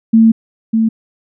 sine tone pair in turn, 224.8 / 223.4 Hz, A3 / A3, +37 / +27 cents, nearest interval unison, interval 10 cents, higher first, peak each -4 / -9 dBFS, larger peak first, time 0.13-0.32 / 0.73-0.89 s, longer first, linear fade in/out 10 ms, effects none

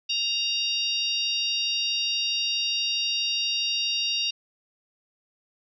harmonic tone, 932.3 Hz, A#5, in tune, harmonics 3 / 4 / 5 / 6, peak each -27 / -29 / -31 / -33 dBFS, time 0.09-4.31 s, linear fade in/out 10 ms, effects none

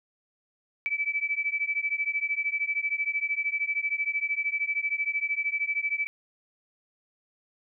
sine beating tone pair, 2300 / 2313 Hz, D7 / D7, -37 / -27 cents, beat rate 13 Hz, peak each -29 dBFS, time 0.86-6.07 s, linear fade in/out 0 ms, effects none

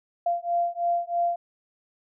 sine beating tone pair, 690 / 693.1 Hz, F5 / F5, -21 / -13 cents, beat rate 3.1 Hz, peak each -26 dBFS, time 0.26-1.36 s, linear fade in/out 5 ms, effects none

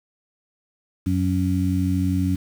harmonic tone, 92.5 Hz, F#2, in tune, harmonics 1 / 2 / 3, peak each -22 / -24 / -23 dBFS, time 1.06-2.36 s, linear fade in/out 10 ms, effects 7-bit

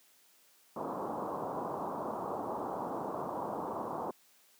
white low-pass noise, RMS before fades -37 dBFS, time 0.76-4.11 s, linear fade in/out 5 ms, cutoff 1100 Hz, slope 48 dB/octave, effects white hiss -65 dBFS RMS until 4.59 s + high-pass 200 Hz 12 dB/octave

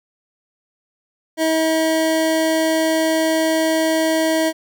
square tone pair together, 320 / 640 Hz, D#4 / D#5, +49 / +49 cents, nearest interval octave, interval 1200 cents, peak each -19 dBFS, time 1.37-4.53 s, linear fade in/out 50 ms, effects none

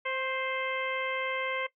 harmonic tone with a mistuned harmonic, 523 Hz, C5, 1 cent flat, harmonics 1 / 2 / 3 / 4 / 5 / 6, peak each -35 / -36 / -40 / -34 / -41 / -43 dBFS, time 0.05-1.67 s, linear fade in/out 10 ms, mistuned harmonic 2, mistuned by +25 cents, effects noise-tail reverb RT60 0.1 s tail -17 dB re dry

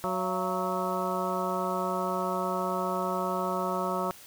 harmonic tone with a mistuned harmonic, 185 Hz, F#3, in tune, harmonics 1 / 2 / 3 / 4 / 5 / 6 / 7, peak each -35 / -35 / -35 / -35 / -35 / -35 / -35 dBFS, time 0.04-4.11 s, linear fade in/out 0 ms, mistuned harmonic 4, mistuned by -130 cents, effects white hiss -50 dBFS RMS until 4.26 s

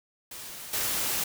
white noise with level steps, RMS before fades -41 / -29 dBFS, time 0.31-1.24 s, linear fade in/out 5 ms, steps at 0.73 s, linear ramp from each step 5 ms, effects none

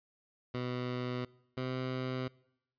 15% pulse tone pair in turn, 124.6 / 128.7 Hz, B2 / C3, +16 / -28 cents, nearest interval minor second, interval 56 cents, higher second, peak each -28 / -28 dBFS, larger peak neither, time 0.54-1.25 / 1.57-2.28 s, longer neither, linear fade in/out 5 ms, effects noise-tail reverb RT60 0.8 s tail -23 dB re dry + resampled to 11025 Hz

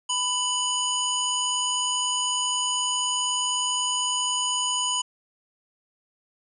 harmonic tone with a mistuned harmonic, 992 Hz, B5, 7 cents sharp, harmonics 1 / 3 / 5 / 7 / 9, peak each -29 / -26 / -40 / -29 / -34 dBFS, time 0.09-5.02 s, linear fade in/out 10 ms, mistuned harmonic 7, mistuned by -44 cents, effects none

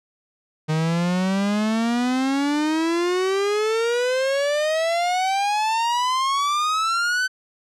45% pulse exponential sweep, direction up, 153.9 to 1532 Hz, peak -19 dBFS, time 0.68-7.28 s, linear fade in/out 20 ms, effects low-pass 7000 Hz 12 dB/octave

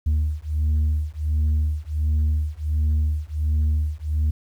sine beating tone pair, 75.5 / 76.9 Hz, D2 / D#2, +48 / -20 cents, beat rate 1.4 Hz, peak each -20 dBFS, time 0.06-4.31 s, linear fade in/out 10 ms, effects tanh soft clip ceiling -16 dBFS + 9-bit

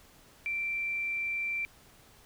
sine tone, 2349 Hz, D7, in tune, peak -30 dBFS, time 0.46-1.65 s, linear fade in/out 0 ms, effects pink hiss -58 dBFS RMS until 2.25 s

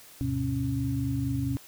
sine tone cluster, 76.3 / 101.6 / 126.2 / 274.7 Hz, D#2 / G#2 / B2 / C#4, -33 / -38 / +38 / -16 cents, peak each -36 / -36 / -29 / -30 dBFS, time 0.21-1.57 s, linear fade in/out 0 ms, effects white hiss -51 dBFS RMS until 1.67 s

